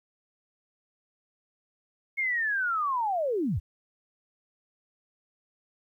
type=linear sweep; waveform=sine; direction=down; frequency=2181 to 54.4 Hz; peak=-25 dBFS; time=2.17-3.6 s; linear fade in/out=20 ms; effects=11-bit